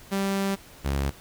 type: tone pair in turn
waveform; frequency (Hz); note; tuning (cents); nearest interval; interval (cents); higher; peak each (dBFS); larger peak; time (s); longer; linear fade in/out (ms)
sawtooth; 196 / 69.3; G3 / C#2; 0 / 0; octave + tritone; 1800; first; -20; neither; 0.11-0.56 / 0.84-1.11; first; 20
effects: pink hiss -49 dBFS RMS until 1.2 s